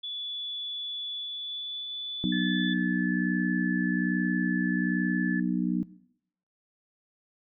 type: tone with pitch glide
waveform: sine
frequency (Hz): 3439 to 3473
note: A7 to A7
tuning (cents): -40 to -23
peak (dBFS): -33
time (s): 0.03-2.74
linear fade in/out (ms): 10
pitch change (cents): +17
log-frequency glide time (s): 1.13-1.91
type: harmonic tone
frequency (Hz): 61.2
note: B1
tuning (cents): -15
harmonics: 3 / 4 / 5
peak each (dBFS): -27 / -29 / -31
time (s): 2.24-5.83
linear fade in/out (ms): 0
type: tone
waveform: sine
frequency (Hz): 1734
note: A6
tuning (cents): -26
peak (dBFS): -32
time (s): 2.32-5.4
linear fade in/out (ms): 5
effects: noise-tail reverb RT60 0.7 s tail -18 dB re dry